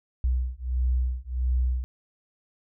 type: beating tone pair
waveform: sine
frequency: 61.9 / 63.4 Hz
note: B1 / B1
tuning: +5 / +46 cents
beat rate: 1.5 Hz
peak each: -26 / -26 dBFS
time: 0.24-1.84 s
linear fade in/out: 0 ms
effects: none